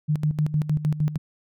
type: tone with tremolo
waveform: sine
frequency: 151.7 Hz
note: D#3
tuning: 44 cents flat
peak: -18 dBFS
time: 0.08-1.18 s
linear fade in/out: 20 ms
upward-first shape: square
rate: 6.5 Hz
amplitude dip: 75%
effects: none